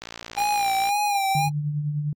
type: click train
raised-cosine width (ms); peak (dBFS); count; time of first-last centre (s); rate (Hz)
0.2; -17; 51; 0.02-0.89; 57.5
type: tone with vibrato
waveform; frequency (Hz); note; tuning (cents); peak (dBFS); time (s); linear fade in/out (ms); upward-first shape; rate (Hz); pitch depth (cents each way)
square; 803; G5; +41; -21; 0.36-1.5; 50; sine; 1.9; 62
type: tone with tremolo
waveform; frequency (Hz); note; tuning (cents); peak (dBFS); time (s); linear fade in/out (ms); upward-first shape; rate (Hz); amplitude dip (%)
sine; 148.1; D3; +15; -21; 1.35-2.13; 2; triangle; 9.9; 50
effects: AAC 64 kbps